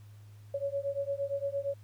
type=beating tone pair; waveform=sine; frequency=554.4 / 563.1 Hz; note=C#5 / C#5; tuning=0 / +27 cents; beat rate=8.7 Hz; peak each=-34 / -34 dBFS; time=0.54-1.74 s; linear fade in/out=5 ms; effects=added 104 Hz sine -49 dBFS peak until 1.83 s + pink hiss -66 dBFS RMS until 1.83 s